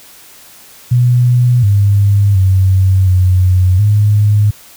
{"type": "tone with pitch steps", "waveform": "sine", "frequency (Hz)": [122.8, 100.8, 94.7, 91.8, 104.2], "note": ["B2", "G2", "F#2", "F#2", "G#2"], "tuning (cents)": [-9, 49, 41, -13, 6], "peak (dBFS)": -6, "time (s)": [0.91, 4.51], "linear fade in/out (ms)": 10, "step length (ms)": 720, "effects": ["white hiss -39 dBFS RMS until 4.76 s"]}